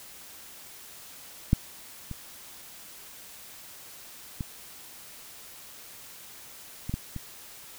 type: clicks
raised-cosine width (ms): 5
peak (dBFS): -7 / -23 / -19 / -20 / -16 / -22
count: 6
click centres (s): 1.531 / 2.113 / 4.408 / 6.895 / 6.94 / 7.163
effects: white hiss -47 dBFS RMS until 7.78 s